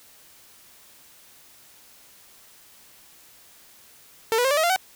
sawtooth tone with pitch steps, 448.5 / 489.1 / 533.4 / 581.6 / 634.3 / 691.7 / 754.3 Hz, A4 / B4 / C5 / D5 / D#5 / F5 / F#5, +33 / -17 / +33 / -17 / +33 / -17 / +33 cents, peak -15 dBFS, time 4.32-4.761 s, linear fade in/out 0 ms, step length 63 ms, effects white hiss -52 dBFS RMS until 4.95 s

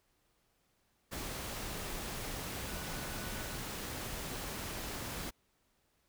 sine tone in noise, 1480 Hz, F#6, in tune, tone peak -52 dBFS, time 2.67-3.57 s, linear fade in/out 20 ms, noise pink, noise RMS -41 dBFS, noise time 1.11-5.31 s, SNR -14 dB, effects pink hiss -75 dBFS RMS until 6.08 s

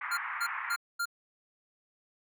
pink band-pass noise, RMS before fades -37 dBFS, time 0.01-0.76 s, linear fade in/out 5 ms, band 970 to 2200 Hz, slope 48 dB/octave
square tone bursts, 1396.9 Hz, F6, in tune, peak -30 dBFS, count 4, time 0.11-1.056 s, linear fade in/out 10 ms, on 64 ms, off 230 ms
effects none

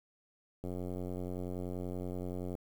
click train, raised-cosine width 2 ms, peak -27 dBFS, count 174, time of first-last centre 0.64-2.552 s, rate 90.5 Hz, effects 9-bit

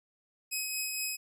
10% pulse tone with tremolo, 2539 Hz, D#7, 34 cents sharp, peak -22 dBFS, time 0.51-1.17 s, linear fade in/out 20 ms, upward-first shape triangle, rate 4.3 Hz, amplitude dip 35%, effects resampled to 32000 Hz

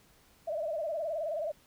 sine tone with vibrato, 630 Hz, D#5, 21 cents sharp, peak -31 dBFS, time 0.47-1.52 s, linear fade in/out 10 ms, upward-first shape sine, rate 19 Hz, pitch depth 120 cents each way, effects pink hiss -63 dBFS RMS until 1.66 s

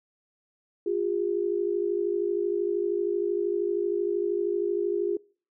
sine tone pair together, 352.3 / 405.2 Hz, F4 / G#4, +15 / -43 cents, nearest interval major second, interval 242 cents, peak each -27 dBFS, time 0.86-5.17 s, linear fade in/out 5 ms, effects noise-tail reverb RT60 0.4 s tail -23 dB re dry

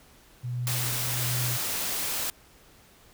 sine tone with tremolo, 122.8 Hz, B2, 9 cents flat, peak -27 dBFS, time 0.43-1.58 s, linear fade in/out 20 ms, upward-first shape triangle, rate 1.3 Hz, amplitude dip 60%
white noise, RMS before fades -30 dBFS, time 0.67-2.3 s, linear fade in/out 0 ms
effects pink hiss -56 dBFS RMS until 3.13 s

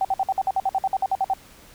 sine tone bursts, 770 Hz, G5, 31 cents flat, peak -18 dBFS, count 15, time 0.01-1.336 s, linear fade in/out 2 ms, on 38 ms, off 54 ms, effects pink hiss -49 dBFS RMS until 1.74 s

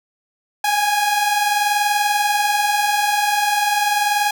sawtooth tone pair together, 810.2 / 830.6 Hz, G#5 / G#5, -43 / 0 cents, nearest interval unison, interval 43 cents, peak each -19 / -13 dBFS, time 0.64-4.31 s, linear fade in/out 5 ms, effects none

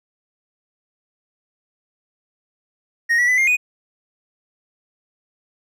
triangle tone with pitch steps, 1866 / 1943 / 2001 / 2118 / 2478 Hz, A#6 / B6 / B6 / C7 / D#7, +1 / -29 / +22 / +21 / -8 cents, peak -12 dBFS, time 3.09-3.57 s, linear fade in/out 20 ms, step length 96 ms, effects none

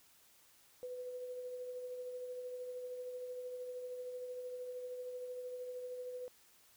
sine tone with tremolo, 499.2 Hz, B4, 19 cents sharp, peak -40 dBFS, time 0.83-6.28 s, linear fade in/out 0 ms, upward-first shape triangle, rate 13 Hz, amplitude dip 40%, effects white hiss -66 dBFS RMS until 6.76 s

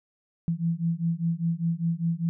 sine beating tone pair, 164.81 / 169.81 Hz, E3 / F3, 0 / -48 cents, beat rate 5 Hz, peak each -27 dBFS, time 0.48-2.29 s, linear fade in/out 0 ms, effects none

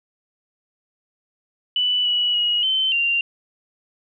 sine tone with pitch steps, 2974 / 2937 / 2899 / 3079 / 2776 Hz, F#7 / F#7 / F#7 / G7 / F7, +8 / -13 / -36 / -32 / -11 cents, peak -17 dBFS, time 1.76-3.21 s, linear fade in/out 2 ms, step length 290 ms, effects none

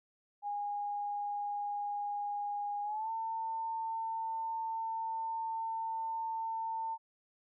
sine tone with pitch glide, 820 to 899.4 Hz, G#5 to A5, -22 to +38 cents, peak -34 dBFS, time 0.42-6.98 s, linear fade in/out 50 ms, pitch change +160 cents, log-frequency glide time 2.83-3.1 s, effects none

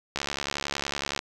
click train, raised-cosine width 0.2 ms, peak -11 dBFS, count 74, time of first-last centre 0.16-1.191 s, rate 70.8 Hz, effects none

